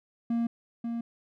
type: tone with echo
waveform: triangle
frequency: 233.1 Hz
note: A#3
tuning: in tune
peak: -23 dBFS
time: 0.3-0.47 s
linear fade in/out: 5 ms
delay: 540 ms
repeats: 1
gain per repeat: -5 dB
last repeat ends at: 1.01 s
effects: none